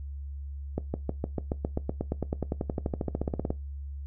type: accelerating click train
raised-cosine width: 2 ms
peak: -15 dBFS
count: 29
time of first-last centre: 0.78-3.505 s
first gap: 160 ms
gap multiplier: 0.96
effects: noise-tail reverb RT60 0.2 s tail -19 dB re dry + added 70 Hz sine -35 dBFS peak until 4.06 s